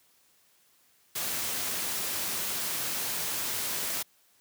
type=noise; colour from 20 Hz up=white; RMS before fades=-32 dBFS; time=1.15-4.03 s; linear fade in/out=10 ms; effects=white hiss -65 dBFS RMS until 4.4 s + high-pass 80 Hz 12 dB/octave